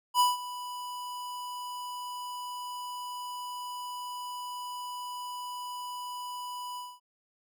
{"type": "tone with ADSR envelope", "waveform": "square", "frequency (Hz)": 987.8, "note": "B5", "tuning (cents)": 0, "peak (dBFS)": -20, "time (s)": [0.14, 7], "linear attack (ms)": 59, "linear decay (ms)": 170, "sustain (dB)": -17, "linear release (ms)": 230, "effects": []}